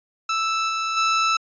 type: tone with level steps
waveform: sawtooth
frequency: 1318.5 Hz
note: E6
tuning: in tune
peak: -17 / -19 / -14 dBFS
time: 0.29-1.37 s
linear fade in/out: 5 ms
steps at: 0.68 / 0.96 s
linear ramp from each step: 20 ms
effects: resampled to 16000 Hz